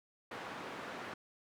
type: band-pass noise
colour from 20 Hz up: white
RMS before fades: -45 dBFS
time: 0.31-1.14 s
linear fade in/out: 5 ms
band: 150 to 1500 Hz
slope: 12 dB/octave
effects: none